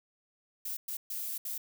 violet noise bursts at uneven times, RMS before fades -37 dBFS, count 4, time 0.65-0.77 / 0.88-0.97 / 1.1-1.38 / 1.45-1.58 s, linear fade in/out 5 ms, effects none

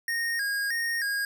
square tone with vibrato, 1739 Hz, A6, 21 cents flat, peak -27 dBFS, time 0.08-1.25 s, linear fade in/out 2 ms, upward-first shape square, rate 1.6 Hz, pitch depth 110 cents each way, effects none

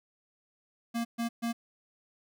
square tone bursts, 233.1 Hz, A#3, in tune, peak -30 dBFS, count 3, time 0.94-1.53 s, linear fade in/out 20 ms, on 110 ms, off 130 ms, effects none

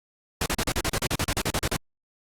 pink noise bursts, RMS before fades -25 dBFS, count 16, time 0.41-1.765 s, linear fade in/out 2 ms, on 50 ms, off 37 ms, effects low-pass 12000 Hz 12 dB/octave + Opus 48 kbps

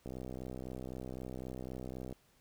click train, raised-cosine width 2 ms, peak -30 dBFS, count 133, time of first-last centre 0.06-2.126 s, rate 63.9 Hz, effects pink hiss -69 dBFS RMS until 2.4 s

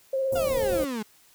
sine tone with vibrato, 533 Hz, C5, 32 cents sharp, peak -23 dBFS, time 0.13-0.84 s, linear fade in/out 5 ms, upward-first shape square, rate 17 Hz, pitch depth 19 cents each way
pink band-stop noise, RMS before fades -35 dBFS, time 0.32-0.85 s, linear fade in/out 5 ms, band 770 to 8100 Hz, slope 24 dB/octave
35% pulse exponential sweep, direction down, 725 to 205.2 Hz, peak -27 dBFS, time 0.35-1.03 s, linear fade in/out 10 ms
effects white hiss -58 dBFS RMS until 1.34 s

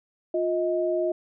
sine tone pair together, 353.8 / 631 Hz, F4 / D#5, +23 / +24 cents, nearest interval minor seventh, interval 1001 cents, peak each -25 dBFS, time 0.34-1.12 s, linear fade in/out 5 ms, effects none

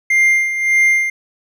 triangle tone with tremolo, 2100 Hz, C7, 6 cents sharp, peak -7 dBFS, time 0.1-1.1 s, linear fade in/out 5 ms, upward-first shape sine, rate 1.7 Hz, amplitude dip 65%, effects none

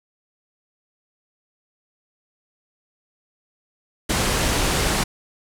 pink low-pass noise, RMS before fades -21 dBFS, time 4.09-5.04 s, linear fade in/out 10 ms, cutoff 11000 Hz, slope 24 dB/octave, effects none

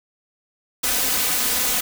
white noise with comb filter, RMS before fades -21 dBFS, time 0.83-1.81 s, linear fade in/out 10 ms, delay 4 ms, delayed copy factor +0.8, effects none

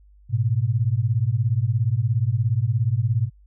sine beating tone pair, 106.3 / 123.3 Hz, G#2 / B2, +41 / -2 cents, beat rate 17 Hz, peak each -21 dBFS, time 0.29-3.3 s, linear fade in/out 50 ms, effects added 50 Hz sine -49 dBFS peak until 3.46 s

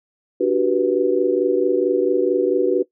sine chord, G major seventh, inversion second, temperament just, 294 / 367.5 / 392 / 490 Hz, D4 / F#4 / G4 / B4, +2 / -12 / 0 / -14 cents, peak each -23 / -18 / -22 / -20 dBFS, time 0.4-2.83 s, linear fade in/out 10 ms, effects noise-tail reverb RT60 0.1 s tail -18 dB re dry

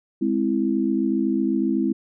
sine chord, Ab augmented, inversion none, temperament equal, 207.7 / 261.6 / 329.6 Hz, Ab3 / C4 / E4, 0 / 0 / 0 cents, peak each -24 / -23 / -23 dBFS, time 0.21-1.93 s, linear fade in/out 10 ms, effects none

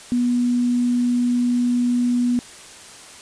sine tone with quantisation, 243.8 Hz, B3, 22 cents flat, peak -16 dBFS, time 0.12-2.39 s, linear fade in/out 0 ms, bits 7, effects white hiss -41 dBFS RMS until 3.21 s + resampled to 22050 Hz

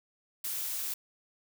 blue noise, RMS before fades -35 dBFS, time 0.44-0.94 s, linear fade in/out 5 ms, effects none

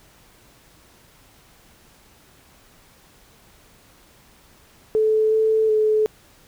sine tone with pitch steps, 435.1 / 439.1 / 430.8 Hz, A4 / A4 / A4, -19 / -4 / -37 cents, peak -15 dBFS, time 4.95-6.06 s, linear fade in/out 0 ms, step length 370 ms, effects pink hiss -53 dBFS RMS until 6.47 s

